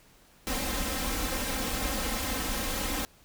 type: noise with comb filter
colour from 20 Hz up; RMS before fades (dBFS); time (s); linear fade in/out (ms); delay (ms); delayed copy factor
pink; -31; 0.47-3.05; 0; 3.8; +1
effects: pink hiss -59 dBFS RMS until 3.24 s